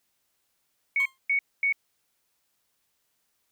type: tone bursts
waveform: sine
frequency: 2226 Hz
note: C#7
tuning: 7 cents sharp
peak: -21 dBFS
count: 3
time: 0.96-1.725 s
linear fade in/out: 2 ms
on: 95 ms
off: 240 ms
type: tone with exponential decay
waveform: 20% pulse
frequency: 1060 Hz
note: C6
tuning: 22 cents sharp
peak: -29 dBFS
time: 1-1.18 s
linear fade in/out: 1 ms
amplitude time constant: 39 ms
effects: white hiss -74 dBFS RMS until 3.51 s